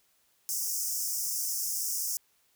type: high-pass noise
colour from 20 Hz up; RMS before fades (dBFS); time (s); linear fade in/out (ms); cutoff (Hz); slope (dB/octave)
pink; -32; 0.49-2.17; 0; 5200; 96
effects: white hiss -69 dBFS RMS until 2.55 s

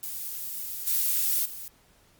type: noise with level steps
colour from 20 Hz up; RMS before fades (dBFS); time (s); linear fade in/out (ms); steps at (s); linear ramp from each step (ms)
violet; -35 / -25 / -39; 0.03-1.68; 0; 0.86 / 1.44; 20
effects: pink hiss -61 dBFS RMS until 2.19 s + Opus 48 kbps

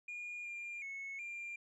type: tone with pitch steps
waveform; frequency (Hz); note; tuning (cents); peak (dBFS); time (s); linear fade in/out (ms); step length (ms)
sine; 2429 / 2398 / 2196 / 2387; D#7 / D7 / C#7 / D7; -42 / +36 / -17 / +28; -40; 0.08-1.56; 5; 370
effects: tanh soft clip ceiling -40 dBFS

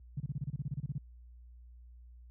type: tone bursts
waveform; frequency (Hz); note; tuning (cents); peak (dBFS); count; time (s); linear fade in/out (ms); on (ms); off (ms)
sine; 139.4; C#3; +10; -32; 14; 0.17-0.981; 5; 31; 29
effects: added 60 Hz sine -48 dBFS peak until 2.3 s + high-pass 60 Hz 12 dB/octave

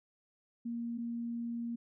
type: tone pair in turn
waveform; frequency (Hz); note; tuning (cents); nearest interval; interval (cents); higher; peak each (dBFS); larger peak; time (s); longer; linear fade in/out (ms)
sine; 234.6 / 234.6; A#3 / A#3; +11 / +11; unison; 0; neither; -35 / -35; neither; 0.65-0.98 / 0.98-1.76; second; 10
effects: none

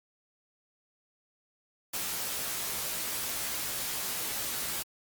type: noise with comb filter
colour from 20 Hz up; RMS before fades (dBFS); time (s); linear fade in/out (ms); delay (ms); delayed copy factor
white; -34; 1.93-4.83; 10; 16; +0.6
effects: Opus 48 kbps

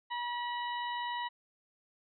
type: harmonic tone with a mistuned harmonic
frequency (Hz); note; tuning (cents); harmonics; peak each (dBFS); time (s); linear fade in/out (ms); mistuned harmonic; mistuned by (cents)
963; B5; -44; 1 / 2 / 3 / 4; -35 / -41 / -45 / -47; 0.1-1.29; 20; 3; +37
effects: none

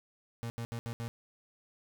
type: tone bursts at uneven times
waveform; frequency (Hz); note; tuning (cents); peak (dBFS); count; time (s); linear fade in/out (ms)
35% pulse; 116.54; A#2; 0; -34; 5; 0.43-0.5 / 0.58-0.65 / 0.72-0.79 / 0.86-0.93 / 1-1.08; 0
effects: none

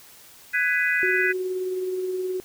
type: chord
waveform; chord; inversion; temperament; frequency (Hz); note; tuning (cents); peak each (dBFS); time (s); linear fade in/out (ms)
sine; G# minor seventh; third; just; 1495.1 / 1661.2 / 1993.5 / 2492; F#6 / G#6 / B6 / D#7; +18 / 0 / +16 / +2; -25 / -25 / -24 / -28; 0.53-1.33; 20
type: tone with tremolo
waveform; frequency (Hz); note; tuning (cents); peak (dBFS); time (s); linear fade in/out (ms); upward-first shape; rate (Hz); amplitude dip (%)
sine; 370; F#4; 0; -23; 1.03-2.4; 0; triangle; 19; 35
effects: white hiss -49 dBFS RMS until 2.44 s

